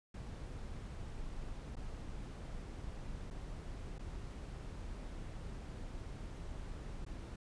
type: noise with dropouts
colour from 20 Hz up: brown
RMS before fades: -45 dBFS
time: 0.14-7.36 s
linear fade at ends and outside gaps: 5 ms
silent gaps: 1.756-1.766 / 3.304-3.308 / 3.984-3.992 / 7.05-7.063 s
effects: resampled to 22050 Hz